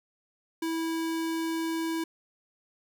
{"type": "tone", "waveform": "square", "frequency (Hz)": 326.9, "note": "E4", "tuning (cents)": -14, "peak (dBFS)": -29, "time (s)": [0.62, 2.04], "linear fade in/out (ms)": 5, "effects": []}